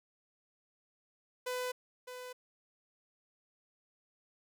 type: tone with echo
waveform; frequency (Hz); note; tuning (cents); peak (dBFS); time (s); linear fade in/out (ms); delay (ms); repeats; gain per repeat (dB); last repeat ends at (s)
sawtooth; 501; B4; +25; -31; 1.46-1.72; 10; 610; 1; -9; 2.33
effects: none